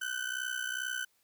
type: ring-modulated tone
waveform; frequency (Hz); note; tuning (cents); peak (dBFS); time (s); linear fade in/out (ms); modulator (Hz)
35% pulse; 1512; F#6; +37; -29; 0.01-1.05; 10; 31.2
effects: white hiss -72 dBFS RMS until 1.23 s